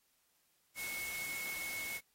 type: tone in noise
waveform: sine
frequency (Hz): 2191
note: C#7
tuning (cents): -21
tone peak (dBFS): -40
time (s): 0.75-2.01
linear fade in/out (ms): 50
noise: white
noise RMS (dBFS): -45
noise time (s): 0.75-2.01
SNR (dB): +2
effects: white hiss -75 dBFS RMS until 2.14 s + AAC 48 kbps